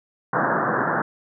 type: band-pass noise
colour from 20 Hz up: white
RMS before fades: -22 dBFS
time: 0.33-1.02 s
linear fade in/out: 5 ms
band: 120 to 1700 Hz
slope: 96 dB/octave
effects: none